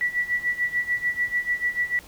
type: tone with tremolo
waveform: sine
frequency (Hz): 1953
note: B6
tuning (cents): -20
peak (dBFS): -19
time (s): 0.01-1.99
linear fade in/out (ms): 0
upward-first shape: sine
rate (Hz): 6.8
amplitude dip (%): 85
effects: pink hiss -48 dBFS RMS until 2.07 s